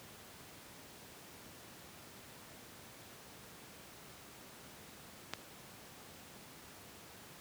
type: click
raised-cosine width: 0.2 ms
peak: -19 dBFS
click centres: 5.336 s
effects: pink hiss -54 dBFS RMS until 7.4 s + high-pass 100 Hz 12 dB/octave